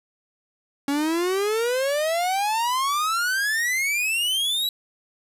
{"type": "exponential sweep", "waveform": "45% pulse", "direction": "up", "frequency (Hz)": [276.6, 3951], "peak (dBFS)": -21, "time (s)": [0.88, 4.69], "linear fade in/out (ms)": 2, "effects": ["resampled to 32000 Hz", "8-bit"]}